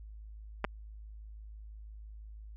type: clicks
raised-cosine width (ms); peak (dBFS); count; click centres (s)
0.5; -17; 2; 0.643 / 0.648
effects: added 53 Hz sine -45 dBFS peak until 2.56 s